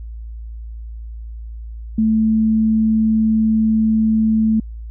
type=tone; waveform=sine; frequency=219.9 Hz; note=A3; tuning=1 cent flat; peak=-12 dBFS; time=1.98-4.6 s; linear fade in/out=5 ms; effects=added 56 Hz sine -28 dBFS peak until 4.9 s